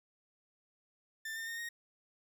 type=tone with pitch steps; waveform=40% pulse; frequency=1781 / 1809 / 1837.4 / 1866.3 Hz; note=A6 / A6 / A#6 / A#6; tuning=+21 / +48 / -25 / +2 cents; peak=-38 dBFS; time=1.25-1.69 s; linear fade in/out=5 ms; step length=110 ms; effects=none